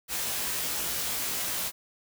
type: noise with comb filter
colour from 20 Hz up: white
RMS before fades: -31 dBFS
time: 0.08-1.72 s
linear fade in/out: 50 ms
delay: 18 ms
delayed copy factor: +0.95
effects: none